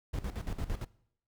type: noise with tremolo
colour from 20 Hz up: brown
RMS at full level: -34 dBFS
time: 0.13-0.85 s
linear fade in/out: 10 ms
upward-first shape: square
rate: 8.8 Hz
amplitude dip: 75%
effects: noise-tail reverb RT60 0.7 s tail -21 dB re dry